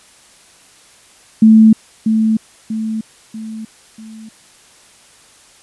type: tone with echo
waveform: sine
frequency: 220 Hz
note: A3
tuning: in tune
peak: -3 dBFS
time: 1.42-1.73 s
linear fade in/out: 5 ms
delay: 640 ms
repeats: 4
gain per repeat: -7 dB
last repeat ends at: 4.29 s
effects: white hiss -46 dBFS RMS until 5.62 s + resampled to 24000 Hz